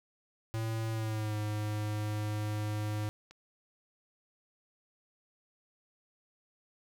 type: tone with pitch glide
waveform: square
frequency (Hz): 112.1 to 105.81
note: A2 to G#2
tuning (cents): +33 to +33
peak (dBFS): -33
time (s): 0.54-3.09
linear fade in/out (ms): 0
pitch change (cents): -100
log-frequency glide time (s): 0.91-1.36
type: clicks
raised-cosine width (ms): 0.2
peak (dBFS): -35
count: 2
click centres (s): 3.036 / 3.31
effects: 10-bit